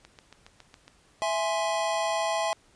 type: click train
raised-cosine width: 0.2 ms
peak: -29 dBFS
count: 7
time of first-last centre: 0.05-0.88 s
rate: 7.23 Hz
type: chord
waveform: square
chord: E augmented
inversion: none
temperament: equal with one note detuned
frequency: 659.3 / 833.5 / 1046.5 Hz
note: E5 / G#5 / B#5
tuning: 0 / +6 / 0 cents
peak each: -29 / -31 / -33 dBFS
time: 1.22-2.53 s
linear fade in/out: 0 ms
effects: pink hiss -61 dBFS RMS until 2.75 s + resampled to 22050 Hz